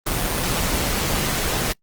pink noise with amplitude modulation, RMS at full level -20 dBFS, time 0.06-1.73 s, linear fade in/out 10 ms, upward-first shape sine, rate 160 Hz, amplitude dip 50%, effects noise-tail reverb RT60 0.1 s tail -25 dB re dry + Opus 24 kbps

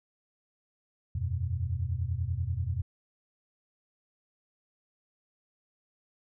sine chord, E suspended second, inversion none, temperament just, 82.41 / 92.71 / 123.61 Hz, E2 / F#2 / B2, 0 / +4 / +2 cents, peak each -33 / -32 / -34 dBFS, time 1.15-2.82 s, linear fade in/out 5 ms, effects none

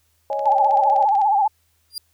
sine chord, C# suspended second, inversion none, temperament equal with one note detuned, 554.4 / 624.8 / 830.6 Hz, C#5 / D#5 / G#5, 0 / +7 / 0 cents, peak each -25 / -27 / -24 dBFS, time 0.3-1.05 s, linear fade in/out 2 ms
click train, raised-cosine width 0.2 ms, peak -24 dBFS, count 15, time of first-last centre 0.33-1.216 s, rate 15.8 Hz
sine tone with vibrato, 822 Hz, G#5, 18 cents flat, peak -14 dBFS, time 0.45-1.48 s, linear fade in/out 10 ms, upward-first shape sine, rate 15 Hz, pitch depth 100 cents each way
sawtooth tone with exponential growth, 4800 Hz, D8, 37 cents sharp, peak -20 dBFS, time 1.9-1.98 s, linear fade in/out 2 ms, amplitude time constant 17 ms
effects added 81 Hz sine -65 dBFS peak until 2.13 s + white hiss -65 dBFS RMS until 2.13 s

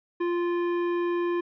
triangle tone with hard clipping, 347.7 Hz, F4, 8 cents flat, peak -26 dBFS, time 0.2-1.41 s, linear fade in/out 10 ms, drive 16 dB, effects resampled to 11025 Hz

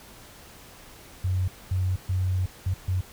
sine tone bursts at uneven times, 92.5 Hz, F#2, in tune, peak -22 dBFS, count 5, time 1.24-1.48 / 1.71-1.96 / 2.09-2.46 / 2.66-2.74 / 2.88-3.01 s, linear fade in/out 5 ms, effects pink hiss -48 dBFS RMS until 3.12 s

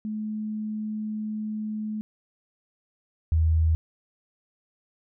sine tone pair in turn, 214.5 / 80.35 Hz, A3 / E2, -44 / -44 cents, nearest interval octave + perfect fourth, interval 1700 cents, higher first, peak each -28 / -18 dBFS, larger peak second, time 0.05-2.01 / 3.32-3.75 s, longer first, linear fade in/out 0 ms, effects none

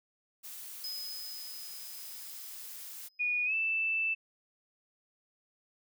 blue noise, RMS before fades -45 dBFS, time 0.43-3.09 s, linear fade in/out 20 ms
triangle tone with exponential decay, 5050 Hz, D#8, 25 cents sharp, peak -35 dBFS, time 0.84-3.7 s, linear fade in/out 1 ms, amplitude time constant 620 ms
sine tone with pitch glide, 2455 to 2646 Hz, D#7 to E7, -24 to +6 cents, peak -28 dBFS, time 3.19-4.15 s, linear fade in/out 20 ms, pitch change +130 cents, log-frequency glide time 3.45-3.54 s
effects none

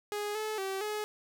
sawtooth tone with pitch steps, 414.9 / 431.6 / 385.6 / 423.1 Hz, G#4 / A4 / G4 / G#4, -2 / -33 / -28 / +32 cents, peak -29 dBFS, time 0.12-1.04 s, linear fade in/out 0 ms, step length 230 ms, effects none

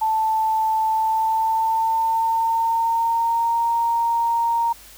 sine tone with pitch glide, 880 to 929.1 Hz, A5 to A#5, 0 to -6 cents, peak -17 dBFS, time 0.01-4.73 s, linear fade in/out 10 ms, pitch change +94 cents, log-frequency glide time 0.87-3.63 s, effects added 50 Hz sine -51 dBFS peak until 4.97 s + white hiss -45 dBFS RMS until 4.97 s

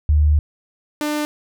sine / sawtooth tone pair in turn, 75 / 299 Hz, D2 / D4, +37 / +31 cents, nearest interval 2 octaves, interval 2394 cents, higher second, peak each -11 / -16 dBFS, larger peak first, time 0.09-0.39 / 1.01-1.25 s, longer first, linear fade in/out 0 ms, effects none

